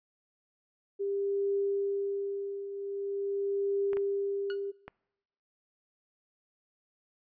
sine tone with tremolo, 398.3 Hz, G4, 28 cents sharp, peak -26 dBFS, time 0.99-4.72 s, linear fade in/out 20 ms, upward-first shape triangle, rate 0.44 Hz, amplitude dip 70%
clicks, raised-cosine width 0.5 ms, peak -27 dBFS, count 3, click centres 3.932 / 3.97 / 4.88 s
sawtooth tone with exponential decay, 1452 Hz, F#6, 33 cents flat, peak -32 dBFS, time 4.5-4.6 s, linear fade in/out 1 ms, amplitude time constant 20 ms
effects noise-tail reverb RT60 0.9 s tail -24 dB re dry + resampled to 11025 Hz

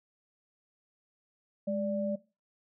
sine tone pair together, 207.2 / 586 Hz, G#3 / D5, -4 / -4 cents, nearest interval octave + tritone, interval 1800 cents, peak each -32 / -31 dBFS, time 1.67-2.16 s, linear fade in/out 10 ms, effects noise-tail reverb RT60 0.3 s tail -19 dB re dry

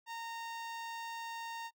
sawtooth tone with notch filter, 921 Hz, A#5, 21 cents flat, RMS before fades -43 dBFS, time 0.06-1.71 s, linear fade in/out 50 ms, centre 11000 Hz, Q 0.73, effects noise-tail reverb RT60 0.1 s tail -26 dB re dry

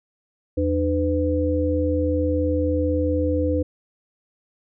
sine tone cluster, 82.3 / 300.7 / 502 Hz, E2 / D4 / B4, -2 / +41 / +28 cents, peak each -23 dBFS, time 0.57-3.63 s, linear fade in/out 10 ms, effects none

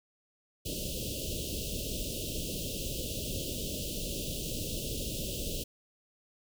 pink band-stop noise, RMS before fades -36 dBFS, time 0.65-5.64 s, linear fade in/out 10 ms, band 620 to 2700 Hz, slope 96 dB/octave, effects none

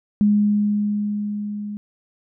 sine tone with level ramp, 207.4 Hz, G#3, 2 cents flat, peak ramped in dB -12 to -27 dBFS, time 0.21-1.77 s, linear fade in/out 0 ms, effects none

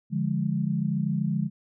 sine chord, D diminished, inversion none, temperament equal, 146.83 / 174.61 / 207.7 Hz, D3 / F3 / Ab3, 0 / 0 / 0 cents, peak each -28 dBFS, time 0.1-1.5 s, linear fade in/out 50 ms, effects none

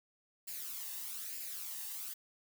blue noise with flanger, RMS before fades -43 dBFS, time 0.47-2.14 s, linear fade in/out 10 ms, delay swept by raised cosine 0.41 to 1.1 ms, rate 1.1 Hz, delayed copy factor +0.55, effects none

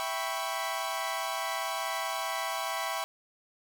sawtooth chord, C# half-diminished seventh, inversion first, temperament equal, 659.3 / 784 / 987.8 / 1108.7 Hz, E5 / G5 / B5 / C#6, 0 / 0 / 0 / 0 cents, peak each -33 dBFS, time 0-3.04 s, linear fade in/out 0 ms, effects none

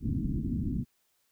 white low-pass noise, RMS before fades -31 dBFS, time 0-0.85 s, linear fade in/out 50 ms, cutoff 280 Hz, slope 48 dB/octave, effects white hiss -73 dBFS RMS until 1.31 s

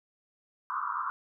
pink band-pass noise, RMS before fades -33 dBFS, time 0.7-1.1 s, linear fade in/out 0 ms, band 1000 to 1400 Hz, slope 96 dB/octave, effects none

